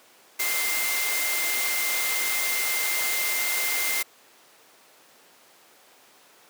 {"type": "tone in noise", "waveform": "sine", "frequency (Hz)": 2093, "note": "C7", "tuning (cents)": 0, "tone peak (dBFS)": -28, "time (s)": [0.39, 4.03], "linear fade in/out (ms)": 10, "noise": "white", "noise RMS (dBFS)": -27, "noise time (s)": [0.39, 4.03], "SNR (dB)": -4, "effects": ["pink hiss -54 dBFS RMS until 6.49 s", "high-pass 400 Hz 12 dB/octave"]}